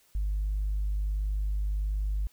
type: tone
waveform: sine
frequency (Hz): 50.7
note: G#1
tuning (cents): -41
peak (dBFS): -25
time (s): 0.15-2.27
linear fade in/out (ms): 0
effects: tanh soft clip ceiling -23 dBFS + white hiss -64 dBFS RMS until 2.32 s